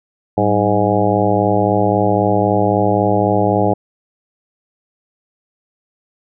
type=harmonic tone with a mistuned harmonic; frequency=103.8 Hz; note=G#2; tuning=in tune; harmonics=1 / 2 / 3 / 4 / 5 / 6 / 7 / 8; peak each=-20 / -20 / -20 / -20 / -20 / -20 / -20 / -20 dBFS; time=0.37-3.74 s; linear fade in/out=10 ms; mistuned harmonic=2; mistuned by=-100 cents; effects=none